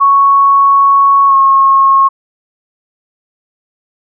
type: tone with pitch glide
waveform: sine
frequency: 1108.7 to 1087.1 Hz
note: C#6 to C#6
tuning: 0 to -34 cents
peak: -4 dBFS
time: 0-2.09 s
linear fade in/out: 20 ms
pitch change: -34 cents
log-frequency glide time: 1.27-1.35 s
effects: none